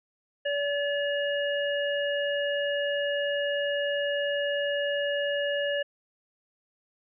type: harmonic tone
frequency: 573 Hz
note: D5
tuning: 43 cents flat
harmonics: 1 / 3 / 5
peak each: -27 / -32 / -34 dBFS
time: 0.45-5.83 s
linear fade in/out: 10 ms
effects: none